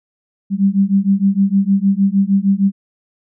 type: beating tone pair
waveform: sine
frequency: 193.4 / 199.9 Hz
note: G3 / G3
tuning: -23 / +34 cents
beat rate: 6.5 Hz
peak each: -14 dBFS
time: 0.5-2.72 s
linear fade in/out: 50 ms
effects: none